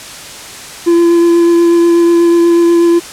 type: tone with vibrato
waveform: triangle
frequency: 340.9 Hz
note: F4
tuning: 42 cents flat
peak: -3 dBFS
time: 0.86-3 s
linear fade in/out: 20 ms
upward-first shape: triangle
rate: 8.2 Hz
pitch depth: 14 cents each way
effects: white hiss -28 dBFS RMS until 3.12 s + low-pass 9000 Hz 12 dB/octave